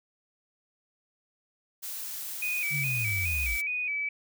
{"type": "noise", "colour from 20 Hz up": "blue", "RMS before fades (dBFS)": -37, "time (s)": [1.82, 3.62], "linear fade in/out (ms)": 20}
{"type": "tone with vibrato", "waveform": "sine", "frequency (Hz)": 2387, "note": "D7", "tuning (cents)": 28, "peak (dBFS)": -28, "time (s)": [2.42, 4.09], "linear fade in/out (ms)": 5, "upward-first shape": "square", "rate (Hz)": 2.4, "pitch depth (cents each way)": 67}
{"type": "linear sweep", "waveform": "sine", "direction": "down", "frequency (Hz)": [152.5, 51.2], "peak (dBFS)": -31, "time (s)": [2.7, 3.58], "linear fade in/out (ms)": 50}
{"effects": []}